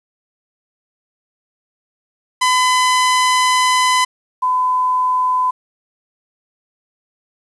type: tone pair in turn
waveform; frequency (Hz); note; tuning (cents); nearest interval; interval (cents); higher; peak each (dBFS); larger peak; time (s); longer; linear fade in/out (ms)
sawtooth / sine; 1010 / 1010; B5 / B5; +39 / +39; unison; 0; neither; -8 / -13; first; 2.41-4.05 / 4.42-5.51; first; 10
effects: resampled to 24000 Hz + 8-bit